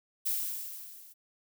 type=noise with level ramp; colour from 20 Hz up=violet; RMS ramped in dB=-29 to -54 dBFS; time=0.25-1.14 s; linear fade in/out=20 ms; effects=none